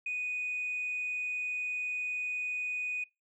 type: tone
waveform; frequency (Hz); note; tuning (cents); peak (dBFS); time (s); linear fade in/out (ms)
sine; 2483; D#7; -4; -31; 0.06-3.04; 5
effects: noise-tail reverb RT60 0.2 s tail -22 dB re dry + tanh soft clip ceiling -28 dBFS